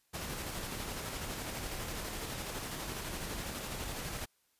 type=noise with tremolo; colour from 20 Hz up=pink; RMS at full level=-39 dBFS; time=0.13-4.26 s; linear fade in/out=20 ms; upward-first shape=square; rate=12 Hz; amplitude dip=25%; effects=white hiss -74 dBFS RMS until 4.59 s + resampled to 32000 Hz